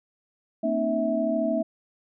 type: tone cluster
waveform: sine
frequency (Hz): 228.6 / 261.4 / 303.5 / 652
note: A#3 / C4 / D#4 / E5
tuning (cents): -34 / -1 / -43 / -19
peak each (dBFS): -28 / -30 / -30 / -25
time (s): 0.63-1.63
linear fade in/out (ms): 10
effects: none